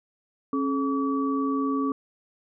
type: tone cluster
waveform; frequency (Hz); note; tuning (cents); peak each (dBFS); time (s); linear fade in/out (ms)
sine; 272.7 / 429 / 1144; C#4 / A4 / D6; -28 / -44 / -46; -24 / -32 / -30; 0.53-1.92; 2
effects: none